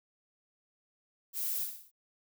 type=noise with echo; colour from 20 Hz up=violet; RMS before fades=-35 dBFS; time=1.33-1.68 s; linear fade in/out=50 ms; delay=59 ms; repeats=4; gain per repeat=-6 dB; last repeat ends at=1.916 s; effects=none